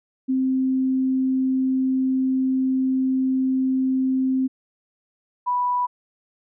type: tone pair in turn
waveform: sine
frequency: 261.6 / 985 Hz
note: C4 / B5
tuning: 0 / -5 cents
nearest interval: octave + major seventh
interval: 2295 cents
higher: second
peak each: -18 / -19 dBFS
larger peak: first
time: 0.28-4.48 / 5.46-5.87 s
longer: first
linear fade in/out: 20 ms
effects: none